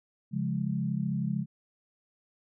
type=chord; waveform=sine; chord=Db major; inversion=none; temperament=equal; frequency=138.59 / 174.61 / 207.7 Hz; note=Db3 / F3 / Ab3; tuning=0 / 0 / 0 cents; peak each=-32 dBFS; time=0.31-1.46 s; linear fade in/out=50 ms; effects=none